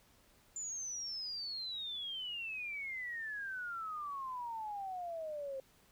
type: exponential sweep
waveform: sine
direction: down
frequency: 7150 to 526 Hz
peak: -39 dBFS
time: 0.56-5.6 s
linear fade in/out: 2 ms
effects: pink hiss -67 dBFS RMS until 5.91 s